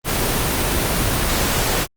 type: noise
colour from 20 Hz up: pink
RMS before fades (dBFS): -19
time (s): 0.04-1.87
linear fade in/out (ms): 50
effects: Opus 24 kbps